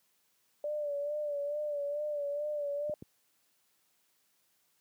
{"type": "tone with vibrato", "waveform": "sine", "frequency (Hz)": 585, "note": "D5", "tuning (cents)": -7, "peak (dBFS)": -32, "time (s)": [0.64, 2.94], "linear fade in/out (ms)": 2, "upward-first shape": "sine", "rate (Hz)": 2.3, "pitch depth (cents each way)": 48}
{"type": "clicks", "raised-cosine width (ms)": 3, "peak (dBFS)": -31, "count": 2, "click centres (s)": [2.896, 3.024]}
{"effects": ["white hiss -73 dBFS RMS until 4.8 s", "high-pass 100 Hz 12 dB/octave"]}